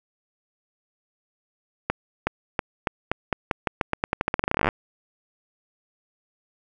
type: accelerating click train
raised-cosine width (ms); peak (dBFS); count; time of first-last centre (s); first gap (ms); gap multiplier
0.5; -6; 29; 1.9-4.689; 370; 0.87
effects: none